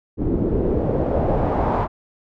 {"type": "noise with low-pass filter sweep", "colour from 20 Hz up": "pink", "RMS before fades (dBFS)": -20, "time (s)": [0.17, 1.88], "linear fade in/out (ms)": 50, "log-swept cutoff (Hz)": [310, 930], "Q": 2.2, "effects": []}